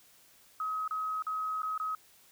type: tone with dropouts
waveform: sine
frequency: 1271 Hz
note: D#6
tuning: 36 cents sharp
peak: -31 dBFS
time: 0.6-1.95 s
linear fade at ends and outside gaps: 2 ms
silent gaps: 0.878-0.909 / 1.223-1.267 / 1.62-1.631 / 1.778-1.799 s
effects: white hiss -61 dBFS RMS until 2.31 s